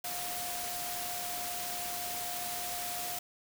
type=tone in noise; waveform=sine; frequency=710 Hz; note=F5; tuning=28 cents sharp; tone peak=-41 dBFS; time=0.04-3.19 s; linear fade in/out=5 ms; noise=white; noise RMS=-38 dBFS; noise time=0.04-3.19 s; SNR=-6 dB; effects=none